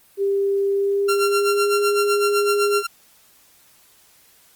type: tone with pitch glide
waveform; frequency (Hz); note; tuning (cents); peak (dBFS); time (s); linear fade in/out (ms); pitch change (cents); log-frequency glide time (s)
sine; 396.4 to 409; G4 to G#4; +19 to -26; -17; 0.17-2.83; 50; +55; 0.71-1.8
type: tone with tremolo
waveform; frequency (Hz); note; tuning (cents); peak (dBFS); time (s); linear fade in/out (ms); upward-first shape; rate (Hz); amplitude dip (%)
sawtooth; 1374; F6; -29; -15; 1.08-2.87; 10; sine; 7.9; 75
effects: white hiss -54 dBFS RMS until 4.55 s + Opus 32 kbps